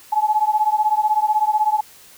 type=beating tone pair; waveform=sine; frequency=846 / 862 Hz; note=G#5 / A5; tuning=+32 / -36 cents; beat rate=16 Hz; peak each=-18 dBFS; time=0.12-1.81 s; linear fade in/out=10 ms; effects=white hiss -46 dBFS RMS until 2.17 s